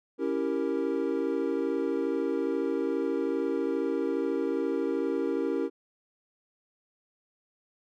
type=chord; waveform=triangle; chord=C# diminished seventh; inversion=none; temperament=equal; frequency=277.2 / 329.6 / 392 / 466.2 Hz; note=C#4 / E4 / G4 / Bb4; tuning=0 / 0 / 0 / 0 cents; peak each=-30 dBFS; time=0.18-5.7 s; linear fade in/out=50 ms; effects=none